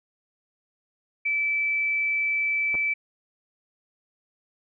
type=tone; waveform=sine; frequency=2315 Hz; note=D7; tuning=25 cents flat; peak=-22 dBFS; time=1.25-2.94 s; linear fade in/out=10 ms
type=clicks; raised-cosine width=1 ms; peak=-24 dBFS; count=2; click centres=2.743 / 2.752 s
effects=none